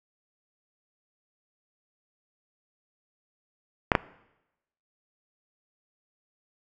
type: clicks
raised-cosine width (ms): 0.5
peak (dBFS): -3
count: 2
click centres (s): 3.918 / 3.952
effects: noise-tail reverb RT60 0.9 s tail -20 dB re dry